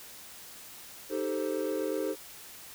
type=chord; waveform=triangle; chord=A half-diminished seventh; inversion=second; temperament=equal; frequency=311.1 / 392 / 440 / 523.3 Hz; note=Eb4 / G4 / A4 / C5; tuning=0 / 0 / 0 / 0 cents; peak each=-33 dBFS; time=1.09-2.16 s; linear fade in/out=50 ms; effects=white hiss -48 dBFS RMS until 2.74 s